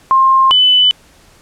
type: tone pair in turn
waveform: sine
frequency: 1061 / 3001 Hz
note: C6 / F#7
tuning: +24 / +24 cents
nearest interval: octave + tritone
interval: 1800 cents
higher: second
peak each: -6 dBFS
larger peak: neither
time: 0.11-0.51 / 0.51-0.91 s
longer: neither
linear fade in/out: 0 ms
effects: pink hiss -46 dBFS RMS until 1.41 s + low-pass 11000 Hz 12 dB/octave